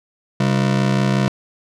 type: ring-modulated tone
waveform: 40% pulse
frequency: 164.2 Hz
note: E3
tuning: 6 cents flat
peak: -11 dBFS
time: 0.4-1.28 s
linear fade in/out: 0 ms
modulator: 32.8 Hz
effects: low-pass 6000 Hz 12 dB/octave